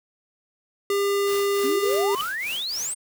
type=tone; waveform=square; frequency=400.9 Hz; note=G4; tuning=39 cents sharp; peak=-21 dBFS; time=0.9-2.15 s; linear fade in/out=2 ms
type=noise with tremolo; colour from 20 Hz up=white; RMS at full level=-35 dBFS; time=1.27-2.94 s; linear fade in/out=2 ms; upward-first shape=triangle; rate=3.4 Hz; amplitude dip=80%
type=exponential sweep; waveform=sine; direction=up; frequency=246.9 to 8870 Hz; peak=-26 dBFS; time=1.63-2.95 s; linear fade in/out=20 ms
type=tone with exponential growth; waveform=sine; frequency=3000 Hz; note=F#7; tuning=23 cents sharp; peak=-21 dBFS; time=2.12-2.21 s; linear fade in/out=0 ms; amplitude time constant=18 ms
effects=none